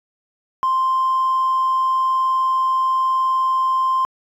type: tone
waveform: triangle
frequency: 1046.5 Hz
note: C6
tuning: in tune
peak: -12 dBFS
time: 0.63-4.05 s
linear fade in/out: 0 ms
effects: tanh soft clip ceiling -12 dBFS